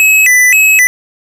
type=tone with vibrato; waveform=square; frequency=2262 Hz; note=C#7; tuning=34 cents sharp; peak=-5 dBFS; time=0-0.87 s; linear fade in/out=0 ms; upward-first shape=square; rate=1.9 Hz; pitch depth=220 cents each way; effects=none